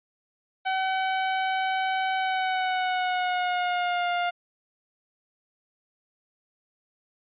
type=tone with pitch glide; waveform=sawtooth; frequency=759 to 704.1 Hz; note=F#5 to F5; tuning=+44 to +14 cents; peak=-20 dBFS; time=0.65-4.31 s; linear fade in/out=20 ms; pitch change=-130 cents; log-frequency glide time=2.17-4.1 s; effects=resampled to 8000 Hz